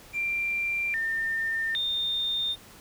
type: tone with pitch steps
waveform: triangle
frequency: 2368 / 1807 / 3635 Hz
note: D7 / A6 / A#7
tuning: +14 / +46 / -44 cents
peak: -22 dBFS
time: 0.13-2.56 s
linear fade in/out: 50 ms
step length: 810 ms
effects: tanh soft clip ceiling -24 dBFS + pink hiss -50 dBFS RMS until 2.8 s